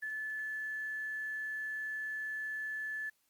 sine tone with quantisation, 1735 Hz, A6, 25 cents flat, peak -36 dBFS, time 0.02-3.1 s, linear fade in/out 10 ms, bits 10, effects white hiss -75 dBFS RMS until 3.29 s + Opus 24 kbps

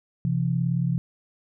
sine tone pair together, 130.81 / 169.16 Hz, C3 / E3, 0 / +45 cents, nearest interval major third, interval 445 cents, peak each -24 dBFS, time 0.25-0.98 s, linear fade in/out 0 ms, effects none

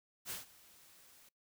white noise with ADSR envelope, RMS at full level -41 dBFS, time 0.25-1.29 s, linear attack 54 ms, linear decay 150 ms, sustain -21 dB, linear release 6 ms, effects noise-tail reverb RT60 0.2 s tail -26 dB re dry

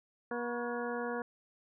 harmonic tone with a mistuned harmonic, 239.9 Hz, A#3, 50 cents sharp, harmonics 1 / 2 / 3 / 4 / 5 / 6 / 7, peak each -40 / -37 / -43 / -45 / -46 / -44 / -45 dBFS, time 0.31-1.22 s, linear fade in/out 2 ms, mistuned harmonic 5, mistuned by -130 cents, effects none

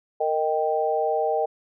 sine chord, Eb major, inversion second, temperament equal with one note detuned, 461.1 / 622.3 / 784 Hz, Bb4 / Eb5 / G5, -19 / 0 / 0 cents, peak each -25 dBFS, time 0.2-1.46 s, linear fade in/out 10 ms, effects none

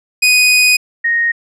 sawtooth / sine tone pair in turn, 2489 / 1864.6 Hz, D#7 / A#6, 0 / 0 cents, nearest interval perfect fourth, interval 500 cents, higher first, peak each -4 / -11 dBFS, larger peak first, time 0.22-0.77 / 1.04-1.32 s, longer first, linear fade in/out 10 ms, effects low-pass 12000 Hz 12 dB/octave

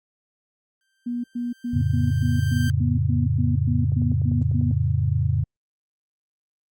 sawtooth tone with exponential growth, 1568 Hz, G6, in tune, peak -27 dBFS, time 0.81-2.7 s, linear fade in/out 1 ms, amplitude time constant 410 ms
sine tone bursts, 241.2 Hz, B3, 41 cents flat, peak -24 dBFS, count 13, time 1.06-4.72 s, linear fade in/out 10 ms, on 180 ms, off 110 ms
sine chord, F augmented, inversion none, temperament equal, 87.31 / 110 / 138.59 Hz, F2 / A2 / C#3, 0 / 0 / 0 cents, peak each -23 dBFS, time 1.73-5.44 s, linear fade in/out 10 ms
click train, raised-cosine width 2 ms, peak -29 dBFS, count 9, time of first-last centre 3.92-4.712 s, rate 10.1 Hz
effects Opus 48 kbps

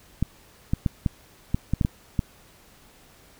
clicks, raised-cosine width 5 ms, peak -9 dBFS, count 9, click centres 0.226 / 0.735 / 0.862 / 1.062 / 1.545 / 1.736 / 1.812 / 1.849 / 2.192 s, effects pink hiss -54 dBFS RMS until 3.39 s

